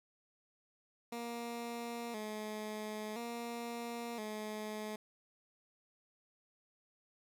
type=tone with vibrato; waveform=15% pulse; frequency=224.4 Hz; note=A3; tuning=34 cents sharp; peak=-34 dBFS; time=1.12-4.96 s; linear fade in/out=5 ms; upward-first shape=square; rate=0.49 Hz; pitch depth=84 cents each way; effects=none